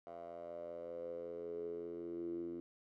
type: tone with band-pass filter sweep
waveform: 10% pulse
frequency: 85.3 Hz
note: F2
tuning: 40 cents flat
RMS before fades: -45 dBFS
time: 0.07-2.6 s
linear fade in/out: 0 ms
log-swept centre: 710 to 310 Hz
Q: 8.3
effects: none